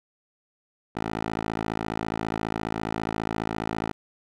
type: tone with band-pass filter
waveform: 10% pulse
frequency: 54.7 Hz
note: A1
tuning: 9 cents flat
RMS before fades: -30 dBFS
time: 0.95-3.93 s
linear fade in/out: 20 ms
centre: 770 Hz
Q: 0.5
effects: none